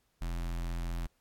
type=tone with notch filter; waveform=square; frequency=42.55 Hz; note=F1; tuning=44 cents flat; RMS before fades=-35 dBFS; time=0.21-1.07 s; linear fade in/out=10 ms; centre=450 Hz; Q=1.8; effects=pink hiss -75 dBFS RMS until 1.2 s + AAC 64 kbps